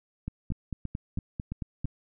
two click trains, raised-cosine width 5 ms, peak -20 / -21 dBFS, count 8 / 5, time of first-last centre 0.28-1.846 / 0.52-1.853 s, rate 4.47 / 3 Hz, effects none

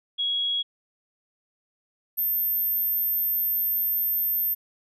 sine tone pair in turn, 3322 / 13319 Hz, G#7 / G#9, 0 / +4 cents, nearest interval 2 octaves, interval 2404 cents, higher second, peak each -23 / -22 dBFS, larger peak second, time 0.18-0.63 / 2.17-4.55 s, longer second, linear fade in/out 20 ms, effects none

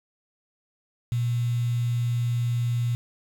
sine tone with quantisation, 120 Hz, B2, 49 cents flat, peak -22 dBFS, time 1.12-2.95 s, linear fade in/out 0 ms, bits 7, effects none

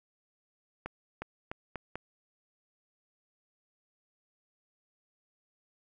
accelerating click train, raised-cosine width 0.5 ms, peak -22 dBFS, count 5, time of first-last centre 0.86-1.956 s, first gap 360 ms, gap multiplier 0.82, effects none

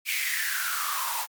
white noise with high-pass filter sweep, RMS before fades -29 dBFS, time 0.05-1.27 s, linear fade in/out 50 ms, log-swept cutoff 2400 to 850 Hz, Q 7.8, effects Opus 48 kbps

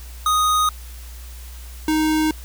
square tone pair in turn, 1244.5 / 311.1 Hz, D#6 / D#4, 0 / 0 cents, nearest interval 2 octaves, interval 2400 cents, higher first, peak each -16 / -17 dBFS, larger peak first, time 0.26-0.69 / 1.88-2.31 s, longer neither, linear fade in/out 2 ms, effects added 60 Hz sine -34 dBFS peak until 2.44 s + white hiss -44 dBFS RMS until 2.44 s

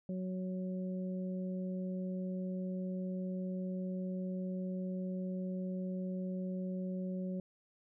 harmonic tone, 185 Hz, F#3, in tune, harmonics 1 / 2 / 3, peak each -36 / -47 / -46 dBFS, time 0.09-7.4 s, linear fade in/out 2 ms, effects none

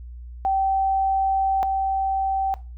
sine tone pair in turn, 774 / 774 Hz, G5 / G5, -22 / -22 cents, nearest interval unison, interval 0 cents, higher neither, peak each -18 / -20 dBFS, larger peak first, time 0.45-1.63 / 1.63-2.54 s, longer first, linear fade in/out 0 ms, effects noise-tail reverb RT60 0.3 s tail -18 dB re dry + added 60 Hz sine -35 dBFS peak until 2.77 s

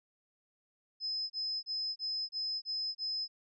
sine tone bursts, 5100 Hz, D#8, 42 cents sharp, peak -33 dBFS, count 7, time 1-3.28 s, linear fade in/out 50 ms, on 300 ms, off 30 ms, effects none

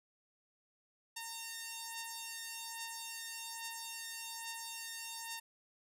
5% pulse beating tone pair, 915 / 916.2 Hz, A#5 / A#5, -32 / -30 cents, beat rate 1.2 Hz, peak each -32 / -36 dBFS, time 1.16-5.4 s, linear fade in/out 10 ms, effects none

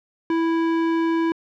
square tone, 329.6 Hz, E4, in tune, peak -19 dBFS, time 0.3-1.32 s, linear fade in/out 2 ms, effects low-pass 2000 Hz 12 dB/octave

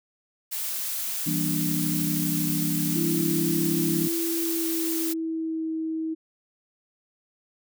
blue noise, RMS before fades -30 dBFS, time 0.51-5.14 s, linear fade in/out 20 ms
sine chord, E half-diminished seventh, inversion none, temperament just, 164.81 / 197.78 / 237.3 / 296.7 Hz, E3 / G3 / Bb3 / D4, 0 / +16 / +31 / +18 cents, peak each -28 / -32 / -33 / -29 dBFS, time 1.26-4.08 s, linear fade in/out 10 ms
sine tone with pitch glide, 333.6 to 320.2 Hz, E4 to D#4, +21 to +50 cents, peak -26 dBFS, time 2.95-6.15 s, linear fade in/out 20 ms, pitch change -71 cents, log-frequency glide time 4.21-5.71 s
effects none

